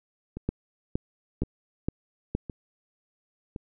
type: two click trains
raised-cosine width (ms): 3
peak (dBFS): -13 / -22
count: 5 / 4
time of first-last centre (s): 0.49-2.35 / 0.37-3.561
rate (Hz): 2.15 / 0.94
effects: none